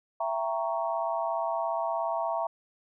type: chord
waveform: sine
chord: E diminished seventh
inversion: none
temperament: equal with one note detuned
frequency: 666.9 / 784 / 932.3 / 1108.7 Hz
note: E5 / G5 / Bb5 / Db6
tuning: +20 / 0 / 0 / 0 cents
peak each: -30 / -36 / -32 / -36 dBFS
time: 0.2-2.47 s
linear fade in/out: 5 ms
effects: none